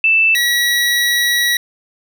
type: tone pair in turn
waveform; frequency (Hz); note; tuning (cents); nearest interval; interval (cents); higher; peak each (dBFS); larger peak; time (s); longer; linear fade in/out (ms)
sine / 25% pulse; 2648 / 1924.3; E7 / B6; +7 / -45; tritone; 552; first; -9; neither; 0.04-0.35 / 0.35-1.57; second; 2
effects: none